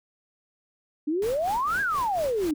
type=exponential two-way sweep; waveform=sine; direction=up then down; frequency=286.4 to 1661.2 to 286.4 Hz; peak=-23 dBFS; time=1.07-2.54 s; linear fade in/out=10 ms; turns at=1.81 s
type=noise with tremolo; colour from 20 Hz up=pink; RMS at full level=-38 dBFS; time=1.22-2.51 s; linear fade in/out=2 ms; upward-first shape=sine; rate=4.2 Hz; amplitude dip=80%
effects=none